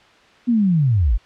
sine linear sweep, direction down, 248.5 to 39.5 Hz, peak -13 dBFS, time 0.47-1.18 s, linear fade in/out 20 ms, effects white hiss -50 dBFS RMS until 1.25 s + low-pass 3000 Hz 12 dB/octave

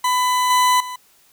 40% pulse tone with level steps, 1000 Hz, B5, 21 cents sharp, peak -15 / -12 / -27 dBFS, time 0.04-0.96 s, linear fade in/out 5 ms, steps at 0.5 / 0.8 s, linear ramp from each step 5 ms, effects white hiss -55 dBFS RMS until 1.32 s

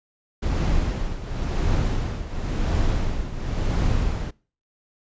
brown noise with tremolo, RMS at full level -20 dBFS, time 0.42-4.31 s, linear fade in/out 10 ms, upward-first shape triangle, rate 0.95 Hz, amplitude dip 75%, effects noise-tail reverb RT60 0.4 s tail -24 dB re dry + resampled to 16000 Hz

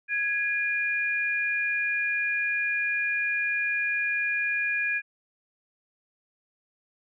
sine tone pair together, 1661.2 / 2421 Hz, G#6 / D#7, 0 / -48 cents, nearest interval perfect fifth, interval 652 cents, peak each -27 dBFS, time 0.08-5.02 s, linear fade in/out 50 ms, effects none

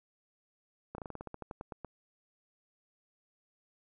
slowing click train, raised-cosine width 1 ms, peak -27 dBFS, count 14, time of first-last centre 0.95-1.847 s, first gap 32 ms, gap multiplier 1.12, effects none

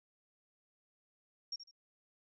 sine tone with echo, 5560 Hz, F8, 9 cents flat, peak -37 dBFS, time 1.52-1.56 s, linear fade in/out 5 ms, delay 76 ms, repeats 2, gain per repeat -11 dB, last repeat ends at 1.712 s, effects none

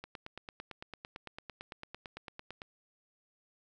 click train, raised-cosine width 0.3 ms, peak -27 dBFS, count 24, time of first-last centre 0.04-2.618 s, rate 8.92 Hz, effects none

